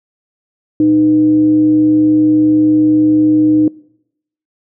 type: tone with frequency modulation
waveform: sine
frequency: 307.8 Hz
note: D#4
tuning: 19 cents flat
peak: -7 dBFS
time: 0.8-3.68 s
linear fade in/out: 2 ms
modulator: 189 Hz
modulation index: 0.24
effects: noise-tail reverb RT60 0.8 s tail -23 dB re dry